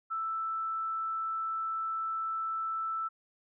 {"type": "tone", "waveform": "sine", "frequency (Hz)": 1322, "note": "E6", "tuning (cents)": 5, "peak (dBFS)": -31, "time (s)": [0.1, 3.09], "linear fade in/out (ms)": 20, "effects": []}